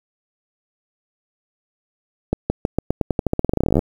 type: accelerating click train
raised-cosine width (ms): 2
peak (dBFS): -4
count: 26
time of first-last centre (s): 2.33-3.792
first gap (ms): 170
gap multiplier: 0.89
effects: 7-bit